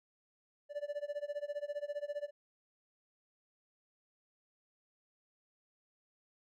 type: tone with tremolo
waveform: triangle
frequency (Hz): 583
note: D5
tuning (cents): -13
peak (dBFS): -32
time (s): 0.69-2.31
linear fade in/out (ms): 50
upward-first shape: sine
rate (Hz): 15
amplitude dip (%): 95
effects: none